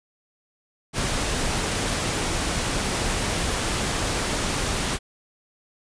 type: noise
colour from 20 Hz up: pink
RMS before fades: -25 dBFS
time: 0.93-4.99 s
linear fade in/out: 50 ms
effects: resampled to 22050 Hz